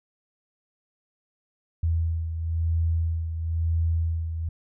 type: beating tone pair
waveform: sine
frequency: 82.2 / 83.2 Hz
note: E2 / E2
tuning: -4 / +17 cents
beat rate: 1 Hz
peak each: -23 / -31 dBFS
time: 1.83-4.49 s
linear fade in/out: 5 ms
effects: none